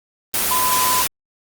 sine tone in noise, 1011 Hz, B5, 40 cents sharp, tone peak -18 dBFS, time 0.51-1.02 s, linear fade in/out 0 ms, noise white, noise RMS -19 dBFS, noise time 0.34-1.07 s, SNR -2 dB, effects Opus 24 kbps

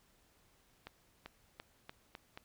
accelerating click train, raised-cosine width 0.3 ms, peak -30 dBFS, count 6, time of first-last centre 0.87-2.375 s, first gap 390 ms, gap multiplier 0.87, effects pink hiss -70 dBFS RMS until 2.44 s

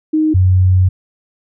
sine tone pair in turn, 311.1 / 92.49 Hz, D#4 / F#2, 0 / 0 cents, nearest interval octave + major sixth, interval 2100 cents, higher first, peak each -10 / -7 dBFS, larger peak second, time 0.13-0.34 / 0.34-0.89 s, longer second, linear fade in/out 10 ms, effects none

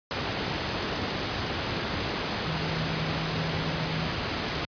sine tone in noise, 160 Hz, D#3, 49 cents sharp, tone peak -31 dBFS, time 2.47-4.07 s, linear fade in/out 0 ms, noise pink, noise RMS -29 dBFS, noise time 0.11-4.65 s, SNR -5 dB, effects high-pass 80 Hz 12 dB/octave + resampled to 11025 Hz

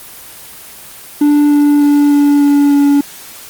triangle tone with pitch steps, 293 / 291.3 / 289.6 / 288 / 286.3 / 284.7 Hz, D4 / D4 / D4 / D4 / D4 / C#4, -4 / -14 / -24 / -34 / -44 / +46 cents, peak -4 dBFS, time 1.21-3.01 s, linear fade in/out 5 ms, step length 300 ms, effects white hiss -33 dBFS RMS until 3.49 s + Opus 24 kbps

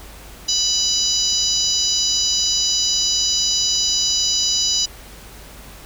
harmonic tone with a mistuned harmonic, 987.8 Hz, B5, in tune, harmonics 3 / 4 / 5 / 6 / 7, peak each -26 / -23 / -20 / -22 / -26 dBFS, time 0.48-4.86 s, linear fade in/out 10 ms, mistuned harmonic 7, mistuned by -18 cents, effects added 50 Hz sine -41 dBFS peak until 5.85 s + pink hiss -41 dBFS RMS until 5.85 s

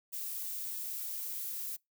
violet noise, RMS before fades -39 dBFS, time 0.12-1.77 s, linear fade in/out 20 ms, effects noise-tail reverb RT60 0.2 s tail -26 dB re dry

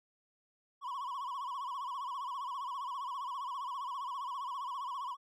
triangle tone with vibrato, 1046.5 Hz, C6, in tune, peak -35 dBFS, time 0.81-5.17 s, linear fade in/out 50 ms, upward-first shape sine, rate 15 Hz, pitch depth 140 cents each way, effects none

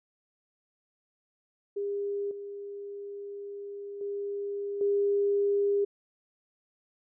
sine tone with level steps, 403.6 Hz, G#4, 49 cents flat, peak -29 / -37 / -31 / -23 dBFS, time 1.76-5.85 s, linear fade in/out 10 ms, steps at 2.31 / 4.01 / 4.81 s, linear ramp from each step 2 ms, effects none

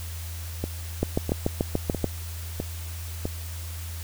two click trains, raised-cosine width 2 ms, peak -9 / -14 dBFS, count 8 / 5, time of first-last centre 1.03-2.043 / 0.64-3.254 s, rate 6.91 / 1.53 Hz, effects added 83 Hz sine -33 dBFS peak until 4.03 s + white hiss -42 dBFS RMS until 4.03 s

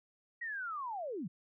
sine linear sweep, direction down, 1924 to 143.7 Hz, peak -37 dBFS, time 0.41-1.28 s, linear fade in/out 10 ms, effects none

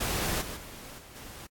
pink noise with level steps, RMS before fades -30 / -39 / -45 / -50 / -45 dBFS, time 0-1.47 s, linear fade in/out 10 ms, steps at 0.41 / 0.56 / 0.98 / 1.15 s, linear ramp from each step 10 ms, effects AAC 64 kbps

